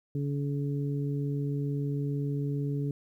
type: harmonic tone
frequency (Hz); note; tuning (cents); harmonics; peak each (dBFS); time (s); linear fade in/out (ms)
142.2; C#3; +45; 1 / 2 / 3; -29 / -35 / -39; 0.15-2.91; 2
effects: 11-bit